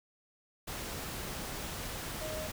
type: tone in noise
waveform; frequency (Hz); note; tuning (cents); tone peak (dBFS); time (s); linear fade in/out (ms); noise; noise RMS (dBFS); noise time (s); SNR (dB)
sine; 622.3; D#5; 0; -39; 2.21-2.48; 10; pink; -40; 0.67-2.52; -2
effects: none